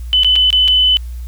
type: tone with dropouts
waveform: sine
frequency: 3013 Hz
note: F#7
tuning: 31 cents sharp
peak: -8 dBFS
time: 0.13-0.97 s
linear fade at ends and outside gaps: 0 ms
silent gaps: 0.234-0.246 / 0.356-0.361 / 0.504-0.528 / 0.678-0.682 s
effects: added 60 Hz sine -23 dBFS peak until 1.27 s + white hiss -48 dBFS RMS until 1.27 s